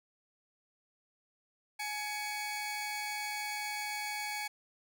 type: tone pair together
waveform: sawtooth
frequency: 840.6 / 2244 Hz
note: G#5 / C#7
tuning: +21 / +21 cents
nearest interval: octave + perfect fourth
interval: 1700 cents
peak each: -35 / -35 dBFS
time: 1.79-4.48 s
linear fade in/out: 10 ms
effects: none